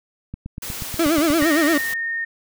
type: click train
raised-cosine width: 5 ms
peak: -18 dBFS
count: 10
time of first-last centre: 0.34-1.424 s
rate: 8.3 Hz
type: noise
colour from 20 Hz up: white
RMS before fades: -31 dBFS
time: 0.62-1.94 s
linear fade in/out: 5 ms
type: tone with vibrato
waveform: 35% pulse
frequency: 311.1 Hz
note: D#4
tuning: in tune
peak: -14 dBFS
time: 0.99-1.78 s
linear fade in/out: 5 ms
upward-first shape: sine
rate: 8.7 Hz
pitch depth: 150 cents each way
type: tone with pitch glide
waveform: sine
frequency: 1853 to 1836 Hz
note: A#6 to A#6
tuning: -11 to -27 cents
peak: -22 dBFS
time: 1.41-2.25 s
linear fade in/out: 10 ms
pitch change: -16 cents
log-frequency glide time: 1.59-1.9 s
effects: none